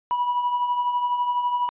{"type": "tone with tremolo", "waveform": "triangle", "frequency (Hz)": 977, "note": "B5", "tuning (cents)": -19, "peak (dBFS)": -15, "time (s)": [0.11, 1.69], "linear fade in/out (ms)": 0, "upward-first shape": "triangle", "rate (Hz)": 12, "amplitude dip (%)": 65, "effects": ["tanh soft clip ceiling -15 dBFS", "resampled to 8000 Hz"]}